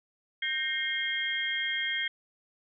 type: tone cluster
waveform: sine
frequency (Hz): 1573 / 1853 / 2130 / 3226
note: G6 / A#6 / C7 / G7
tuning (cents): +6 / -11 / +30 / +49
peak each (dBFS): -38 / -34 / -32 / -33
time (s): 0.42-2.08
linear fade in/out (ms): 5
effects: none